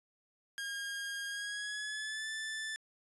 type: tone with pitch glide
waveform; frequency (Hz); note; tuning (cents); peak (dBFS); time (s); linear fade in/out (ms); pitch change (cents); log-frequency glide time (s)
sawtooth; 1622 to 1758.6; G#6 to A6; -41 to -1; -34; 0.58-2.76; 0; +140; 1.27-2.29
effects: resampled to 24000 Hz